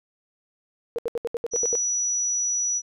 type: tone bursts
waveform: sine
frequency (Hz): 470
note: A#4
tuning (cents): +14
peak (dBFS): -23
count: 9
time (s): 0.96-1.753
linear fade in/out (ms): 0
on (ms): 25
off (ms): 71
type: tone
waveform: sine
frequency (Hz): 5880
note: F#8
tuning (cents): -12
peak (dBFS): -22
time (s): 1.51-2.82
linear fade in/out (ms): 50
effects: none